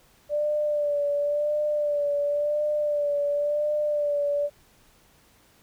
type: tone with vibrato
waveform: sine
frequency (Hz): 587.3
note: D5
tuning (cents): 0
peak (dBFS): -22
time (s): 0.29-4.5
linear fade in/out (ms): 50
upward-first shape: sine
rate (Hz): 0.94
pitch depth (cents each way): 34
effects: pink hiss -59 dBFS RMS until 5.62 s